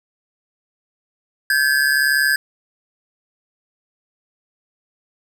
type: ring-modulated tone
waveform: square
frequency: 1636 Hz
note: G#6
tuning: 26 cents flat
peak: -12 dBFS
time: 1.5-2.36 s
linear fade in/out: 2 ms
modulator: 70.6 Hz
effects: none